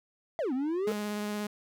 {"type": "exponential two-way sweep", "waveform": "triangle", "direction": "down then up", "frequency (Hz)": [703, 246.9, 451.4], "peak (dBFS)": -26, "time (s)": [0.39, 0.92], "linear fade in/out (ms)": 0, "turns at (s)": 0.53}
{"type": "tone with vibrato", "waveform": "sawtooth", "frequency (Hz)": 208.5, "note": "G#3", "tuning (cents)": 7, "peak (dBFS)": -28, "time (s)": [0.87, 1.47], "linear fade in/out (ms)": 5, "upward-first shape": "triangle", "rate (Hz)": 17, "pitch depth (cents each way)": 14}
{"effects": []}